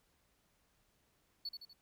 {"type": "tone with echo", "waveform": "triangle", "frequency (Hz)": 4435, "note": "C#8", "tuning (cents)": 0, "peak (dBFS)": -36, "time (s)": [1.45, 1.49], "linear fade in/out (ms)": 5, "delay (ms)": 81, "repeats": 3, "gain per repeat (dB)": -6, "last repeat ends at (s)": 1.733, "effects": ["tanh soft clip ceiling -35 dBFS", "pink hiss -75 dBFS RMS until 1.81 s"]}